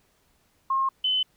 sine tone pair in turn, 1072 / 3032 Hz, C6 / F#7, +42 / +42 cents, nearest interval octave + tritone, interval 1800 cents, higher second, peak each -21 dBFS, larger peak neither, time 0.7-0.89 / 1.04-1.23 s, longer neither, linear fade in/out 5 ms, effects pink hiss -66 dBFS RMS until 1.36 s

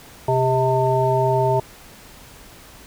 harmonic tone with a mistuned harmonic, 128.5 Hz, C3, 31 cents flat, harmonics 1 / 3 / 5 / 7, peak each -21 / -21 / -21 / -21 dBFS, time 0.28-1.6 s, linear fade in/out 5 ms, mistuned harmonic 3, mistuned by +58 cents, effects pink hiss -44 dBFS RMS until 2.86 s

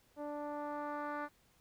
10% pulse tone with low-pass filter sweep, 293.7 Hz, D4, in tune, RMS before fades -41 dBFS, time 0.16-1.29 s, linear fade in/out 50 ms, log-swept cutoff 630 to 1500 Hz, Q 1.4, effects pink hiss -70 dBFS RMS until 1.6 s

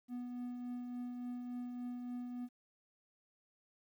triangle tone with tremolo, 245.5 Hz, B3, 10 cents flat, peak -37 dBFS, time 0.08-2.49 s, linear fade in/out 50 ms, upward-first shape triangle, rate 3.5 Hz, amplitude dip 35%, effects 12-bit

